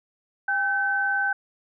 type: tone pair together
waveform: sine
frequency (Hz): 802.8 / 1534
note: G5 / G6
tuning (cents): +41 / -38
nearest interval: major seventh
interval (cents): 1121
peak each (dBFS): -28 / -22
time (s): 0.48-1.33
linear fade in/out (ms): 5
effects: none